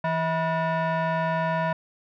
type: tone with frequency modulation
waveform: sine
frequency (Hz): 165.2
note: E3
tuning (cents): +4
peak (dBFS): -20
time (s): 0.04-1.73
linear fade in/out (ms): 5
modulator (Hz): 809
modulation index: 1.5
effects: tanh soft clip ceiling -21 dBFS